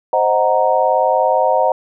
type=chord; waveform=sine; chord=C half-diminished seventh; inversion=none; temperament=equal; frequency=523.3 / 622.3 / 740 / 932.3 Hz; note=C5 / Eb5 / Gb5 / Bb5; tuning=0 / 0 / 0 / 0 cents; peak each=-17 dBFS; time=0.13-1.72 s; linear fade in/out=2 ms; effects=none